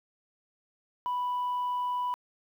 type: tone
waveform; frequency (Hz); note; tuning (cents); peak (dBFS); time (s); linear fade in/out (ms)
sine; 987.8; B5; 0; -26; 1.06-2.14; 0
effects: tanh soft clip ceiling -26 dBFS + 10-bit